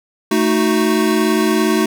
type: chord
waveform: square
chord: D# diminished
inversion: second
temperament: equal with one note detuned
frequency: 220 / 312.6 / 370 Hz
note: A3 / D#4 / F#4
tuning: 0 / +8 / 0 cents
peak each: -18 dBFS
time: 0.31-1.86 s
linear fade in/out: 5 ms
effects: none